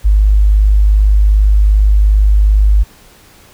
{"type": "tone", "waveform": "sine", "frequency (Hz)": 51.3, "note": "G#1", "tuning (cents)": -21, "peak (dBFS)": -5, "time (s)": [0.04, 2.84], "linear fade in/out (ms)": 20, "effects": ["pink hiss -43 dBFS RMS until 3.53 s"]}